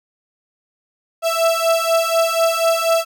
35% pulse beating tone pair, 659.3 / 663.4 Hz, E5 / E5, 0 / +11 cents, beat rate 4.1 Hz, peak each -16 dBFS, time 1.22-3.05 s, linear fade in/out 50 ms, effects none

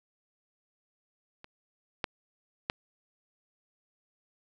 clicks, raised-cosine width 0.3 ms, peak -30 / -13 / -12 dBFS, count 3, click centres 1.444 / 2.042 / 2.699 s, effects none

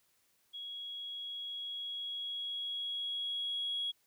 sine tone with level ramp, 3322 Hz, G#7, in tune, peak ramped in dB -41 to -32 dBFS, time 0.53-3.92 s, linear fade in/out 20 ms, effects tanh soft clip ceiling -28 dBFS + white hiss -73 dBFS RMS until 4.06 s

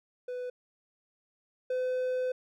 triangle tone pair in turn, 497.5 / 508 Hz, B4 / B4, +13 / +49 cents, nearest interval unison, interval 36 cents, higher second, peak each -32 / -26 dBFS, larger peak second, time 0.28-0.5 / 1.7-2.32 s, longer second, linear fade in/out 5 ms, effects none

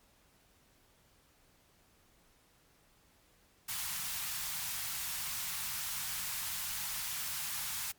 white band-stop noise, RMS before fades -38 dBFS, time 3.68-7.92 s, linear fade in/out 10 ms, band 180 to 830 Hz, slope 24 dB/octave, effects pink hiss -67 dBFS RMS until 7.98 s + MP3 96 kbps

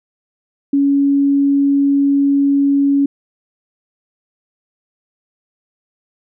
sine tone, 280 Hz, C#4, 18 cents sharp, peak -10 dBFS, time 0.73-3.06 s, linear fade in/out 5 ms, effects none

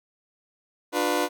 20% pulse chord, B diminished, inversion first, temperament just, 296.3 / 355.6 / 493.9 Hz, D4 / F4 / B4, +15 / +31 / 0 cents, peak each -22 dBFS, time 0.92-1.29 s, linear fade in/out 50 ms, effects none

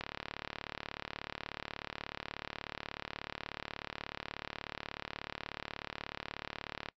click train, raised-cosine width 0.3 ms, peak -22 dBFS, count 252, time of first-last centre 0.01-6.887 s, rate 36.5 Hz, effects noise-tail reverb RT60 0.1 s tail -22 dB re dry + resampled to 16000 Hz

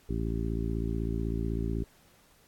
harmonic tone, 56 Hz, A1, 31 cents sharp, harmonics 1 / 2 / 3 / 4 / 5 / 6 / 7, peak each -32 / -35 / -37 / -38 / -39 / -40 / -40 dBFS, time 0.09-1.84 s, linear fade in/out 5 ms, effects pink hiss -62 dBFS RMS until 2.47 s + AAC 64 kbps

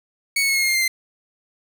sawtooth tone with pitch steps, 2226 / 2204 / 2183 / 2161 / 2140 / 2119 / 2099 / 2078 Hz, C#7 / C#7 / C#7 / C#7 / C7 / C7 / C7 / C7, +7 / -11 / -27 / -45 / +38 / +21 / +5 / -12 cents, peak -14 dBFS, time 0.36-0.88 s, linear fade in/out 5 ms, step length 65 ms, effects 7-bit

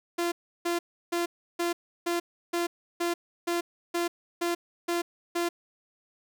sawtooth tone bursts, 344.2 Hz, F4, 25 cents flat, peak -22 dBFS, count 12, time 0.18-5.49 s, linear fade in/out 10 ms, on 140 ms, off 330 ms, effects none

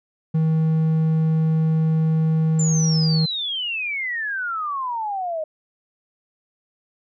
triangle tone, 159.3 Hz, D#3, 41 cents sharp, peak -14 dBFS, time 0.34-3.26 s, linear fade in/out 10 ms
sine exponential sweep, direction down, 7300 to 612 Hz, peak -23 dBFS, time 2.59-5.44 s, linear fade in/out 5 ms
effects none

